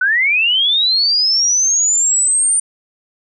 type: linear sweep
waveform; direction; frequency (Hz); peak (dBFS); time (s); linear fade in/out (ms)
sine; up; 1459 to 9050; -11; 0.01-2.6; 5
effects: none